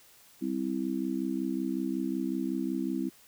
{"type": "harmonic tone", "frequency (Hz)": 65.41, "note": "C2", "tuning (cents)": 0, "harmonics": [3, 4, 5], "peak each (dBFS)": [-35, -32, -33], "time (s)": [0.41, 3.1], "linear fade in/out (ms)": 20, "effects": ["white hiss -58 dBFS RMS until 3.27 s"]}